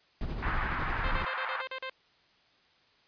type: noise with tremolo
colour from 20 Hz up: brown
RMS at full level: -31 dBFS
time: 0.21-1.25 s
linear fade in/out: 0 ms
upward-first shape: sine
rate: 12 Hz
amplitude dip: 50%
type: band-pass noise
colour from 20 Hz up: white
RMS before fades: -35 dBFS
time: 0.42-1.62 s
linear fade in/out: 10 ms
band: 890 to 1700 Hz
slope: 24 dB/octave
type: tone bursts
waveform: 10% pulse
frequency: 523.3 Hz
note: C5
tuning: in tune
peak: -27 dBFS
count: 8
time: 1.04-1.897 s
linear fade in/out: 2 ms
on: 73 ms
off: 39 ms
effects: white hiss -65 dBFS RMS until 3.07 s + resampled to 11025 Hz